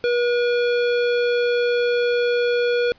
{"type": "tone", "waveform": "square", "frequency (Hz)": 482.3, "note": "B4", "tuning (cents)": -41, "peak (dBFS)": -18, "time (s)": [0.04, 2.92], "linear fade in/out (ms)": 0, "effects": ["pink hiss -54 dBFS RMS until 2.98 s", "resampled to 11025 Hz"]}